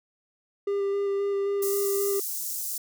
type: tone with vibrato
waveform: triangle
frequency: 399.1 Hz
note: G4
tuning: 31 cents sharp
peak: -22 dBFS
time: 0.67-2.2 s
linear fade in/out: 5 ms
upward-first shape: square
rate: 3.8 Hz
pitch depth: 10 cents each way
type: high-pass noise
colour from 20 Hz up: white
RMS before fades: -32 dBFS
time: 1.62-2.78 s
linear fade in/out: 5 ms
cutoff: 5800 Hz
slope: 24 dB/octave
effects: none